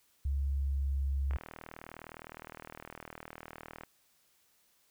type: tone with pitch glide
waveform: sine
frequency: 69.3 to 68.58 Hz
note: C#2 to C#2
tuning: 0 to -18 cents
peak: -29 dBFS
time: 0.25-1.37 s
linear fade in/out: 5 ms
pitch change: -18 cents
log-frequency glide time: 0.37-0.99 s
type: click train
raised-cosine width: 0.5 ms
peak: -29 dBFS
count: 101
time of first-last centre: 1.31-3.835 s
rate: 39.6 Hz
effects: white hiss -70 dBFS RMS until 4.9 s